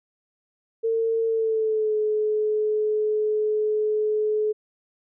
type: tone with pitch glide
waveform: sine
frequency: 452.6 to 427.2 Hz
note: A4 to G#4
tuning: +49 to +49 cents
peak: -20 dBFS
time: 0.83-4.53 s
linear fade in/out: 20 ms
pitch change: -100 cents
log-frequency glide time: 1.25-1.96 s
effects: none